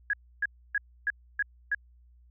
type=tone bursts; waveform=sine; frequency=1661.2 Hz; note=G#6; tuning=in tune; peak=-24 dBFS; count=6; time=0.1-1.748 s; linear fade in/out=2 ms; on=33 ms; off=290 ms; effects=added 60 Hz sine -55 dBFS peak until 2.3 s